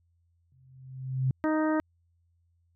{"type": "tone with exponential growth", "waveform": "sine", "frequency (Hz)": 130.81, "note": "C3", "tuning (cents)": 0, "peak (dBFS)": -21, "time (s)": [0.52, 1.31], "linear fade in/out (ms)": 2, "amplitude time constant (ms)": 170}
{"type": "harmonic tone", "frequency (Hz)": 311.1, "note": "D#4", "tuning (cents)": 0, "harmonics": [1, 2, 3, 4, 5, 6], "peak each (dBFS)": [-25, -31, -35, -37, -39, -41], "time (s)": [1.44, 1.8], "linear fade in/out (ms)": 0}
{"effects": ["added 85 Hz sine -66 dBFS peak until 2.75 s"]}